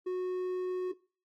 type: tone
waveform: triangle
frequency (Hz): 366.4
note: F#4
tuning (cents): -17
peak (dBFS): -29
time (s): 0.06-0.92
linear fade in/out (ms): 10
effects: noise-tail reverb RT60 0.4 s tail -20 dB re dry + AAC 48 kbps